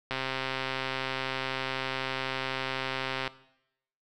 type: click train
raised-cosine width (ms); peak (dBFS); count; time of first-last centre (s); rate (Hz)
0.3; -15; 419; 0.11-3.277; 132
effects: noise-tail reverb RT60 0.8 s tail -18 dB re dry